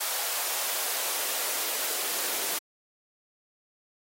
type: noise with high-pass filter sweep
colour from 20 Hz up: white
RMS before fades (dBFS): -30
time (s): 0-2.59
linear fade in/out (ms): 10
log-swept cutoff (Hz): 690 to 380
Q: 1.5
effects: AAC 48 kbps